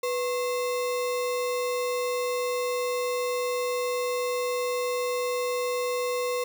sine tone with sample-and-hold, 493.9 Hz, B4, in tune, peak -25 dBFS, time 0.03-6.44 s, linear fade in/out 5 ms, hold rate 1575 Hz, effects none

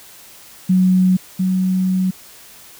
sine tone pair in turn, 185 / 186.29 Hz, F#3 / F#3, 0 / +12 cents, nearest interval unison, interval 12 cents, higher second, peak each -10 / -14 dBFS, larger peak first, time 0.69-1.17 / 1.39-2.11 s, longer second, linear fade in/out 10 ms, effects white hiss -42 dBFS RMS until 2.79 s

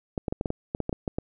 clicks, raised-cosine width 2 ms, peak -14 dBFS, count 12, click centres 0.178 / 0.282 / 0.325 / 0.411 / 0.458 / 0.504 / 0.749 / 0.803 / 0.894 / 0.928 / 1.078 / 1.185 s, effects none

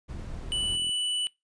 brown noise, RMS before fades -38 dBFS, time 0.08-0.77 s, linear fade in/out 20 ms
click train, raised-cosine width 3 ms, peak -34 dBFS, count 34, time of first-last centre 0.1-0.893 s, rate 41.6 Hz
square tone, 2970 Hz, F#7, 6 cents sharp, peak -27 dBFS, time 0.52-1.27 s, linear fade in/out 0 ms
effects noise-tail reverb RT60 0.2 s tail -23 dB re dry + resampled to 22050 Hz

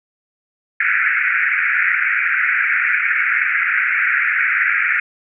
pink band-pass noise, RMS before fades -17 dBFS, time 0.8-5 s, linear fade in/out 5 ms, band 1400 to 2400 Hz, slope 96 dB/octave, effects none

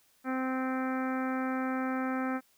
harmonic tone, 260 Hz, C4, 11 cents flat, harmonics 1 / 2 / 3 / 4 / 5 / 6 / 7 / 8 / 9, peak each -31 / -39 / -39 / -45 / -39 / -42 / -46 / -49 / -49 dBFS, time 0.24-2.41 s, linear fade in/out 50 ms, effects white hiss -67 dBFS RMS until 2.57 s

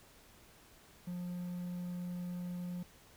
triangle tone with quantisation, 177.6 Hz, F3, 29 cents sharp, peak -36 dBFS, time 1.07-2.83 s, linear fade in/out 5 ms, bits 11, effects pink hiss -61 dBFS RMS until 3.16 s

